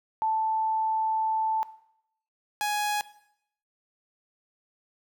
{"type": "tone pair in turn", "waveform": ["sine", "sawtooth"], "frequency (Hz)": [880, 833.5], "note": ["A5", "G#5"], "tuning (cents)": [0, 6], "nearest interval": "minor second", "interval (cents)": 94, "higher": "first", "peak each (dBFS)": [-23, -22], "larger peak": "second", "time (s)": [[0.22, 1.63], [2.61, 3.01]], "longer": "first", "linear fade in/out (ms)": 0, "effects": ["noise-tail reverb RT60 0.7 s tail -17 dB re dry"]}